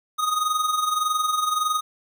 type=tone with amplitude modulation; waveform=square; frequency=1244.5 Hz; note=D#6; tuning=in tune; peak=-19 dBFS; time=0.18-1.81 s; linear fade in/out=20 ms; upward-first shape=sine; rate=21.7 Hz; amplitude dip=60%; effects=10-bit